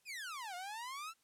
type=exponential two-way sweep; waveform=sawtooth; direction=down then up; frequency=2600 to 698.5 to 1371 Hz; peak=-39 dBFS; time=0.05-1.14 s; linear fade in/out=50 ms; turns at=0.55 s; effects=white hiss -75 dBFS RMS until 1.23 s + low-pass 12000 Hz 12 dB/octave